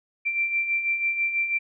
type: beating tone pair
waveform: sine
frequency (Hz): 2349 / 2355.1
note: D7 / D7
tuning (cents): 0 / +4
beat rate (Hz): 6.1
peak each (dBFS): -31 / -23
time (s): 0.25-1.59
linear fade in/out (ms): 20
effects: none